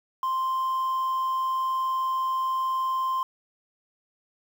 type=tone; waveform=sine; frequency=1046.5 Hz; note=C6; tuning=in tune; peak=-21 dBFS; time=0.23-3.23 s; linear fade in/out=2 ms; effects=tanh soft clip ceiling -23 dBFS + 8-bit